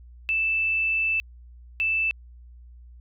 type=tone bursts at uneven times; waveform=sine; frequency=2642 Hz; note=E7; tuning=3 cents sharp; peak=-21 dBFS; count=2; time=0.29-1.2 / 1.8-2.11 s; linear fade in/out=0 ms; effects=added 60 Hz sine -44 dBFS peak until 3 s